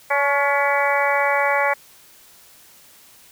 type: harmonic tone with a mistuned harmonic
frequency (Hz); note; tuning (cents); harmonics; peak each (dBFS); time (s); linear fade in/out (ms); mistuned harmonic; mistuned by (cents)
283.4; C#4; +38; 2 / 3 / 4 / 5 / 6 / 7 / 8; -22 / -22 / -25 / -27 / -27 / -23 / -26; 0.1-1.74; 10; 4; -29
effects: white hiss -49 dBFS RMS until 3.31 s